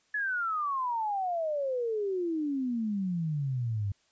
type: exponential sweep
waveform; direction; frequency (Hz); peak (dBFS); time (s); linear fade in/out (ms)
sine; down; 1725 to 96.8; -28; 0.14-3.92; 5
effects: white hiss -69 dBFS RMS until 4.11 s + resampled to 16000 Hz